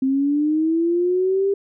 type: linear sweep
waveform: sine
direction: up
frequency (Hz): 261.6 to 400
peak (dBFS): -16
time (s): 0.02-1.54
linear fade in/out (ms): 5
effects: none